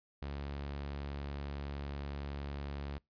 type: tone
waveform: sawtooth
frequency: 70.8 Hz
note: C#2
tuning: 37 cents sharp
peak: -35 dBFS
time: 0.22-2.98 s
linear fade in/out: 0 ms
effects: noise-tail reverb RT60 0.2 s tail -26 dB re dry + resampled to 11025 Hz